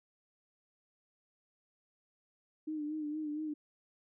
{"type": "tone with vibrato", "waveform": "sine", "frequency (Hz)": 303.7, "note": "D#4", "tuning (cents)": -42, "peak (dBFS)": -35, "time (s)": [2.67, 3.54], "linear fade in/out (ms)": 10, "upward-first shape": "sine", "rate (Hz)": 4.3, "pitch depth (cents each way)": 48, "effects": []}